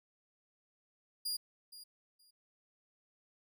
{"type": "tone with echo", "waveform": "sawtooth", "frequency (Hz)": 4836, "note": "D8", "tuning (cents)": 50, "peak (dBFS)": -32, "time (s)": [1.25, 1.37], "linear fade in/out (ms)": 10, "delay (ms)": 470, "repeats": 2, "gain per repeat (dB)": -15, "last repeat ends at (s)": 2.31, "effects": []}